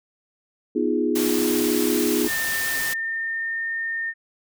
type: chord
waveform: sine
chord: F half-diminished seventh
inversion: second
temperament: equal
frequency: 246.9 / 311.1 / 349.2 / 415.3 Hz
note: Cb4 / Eb4 / F4 / Ab4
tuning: 0 / 0 / 0 / 0 cents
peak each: -25 / -24 / -25 / -25 dBFS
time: 0.75-2.28 s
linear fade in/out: 10 ms
type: noise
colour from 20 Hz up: white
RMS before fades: -28 dBFS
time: 1.15-2.94 s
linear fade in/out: 10 ms
type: tone with pitch glide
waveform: sine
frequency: 1800 to 1822 Hz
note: A6 to A#6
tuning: +39 to -40 cents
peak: -24 dBFS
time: 2.26-4.14 s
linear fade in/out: 50 ms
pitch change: +21 cents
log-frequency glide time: 2.44-3.66 s
effects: none